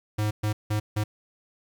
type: tone bursts at uneven times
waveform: square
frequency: 106 Hz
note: G#2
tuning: 36 cents sharp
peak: -24 dBFS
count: 4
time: 0.18-0.31 / 0.43-0.53 / 0.7-0.8 / 0.96-1.04 s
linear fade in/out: 10 ms
effects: 10-bit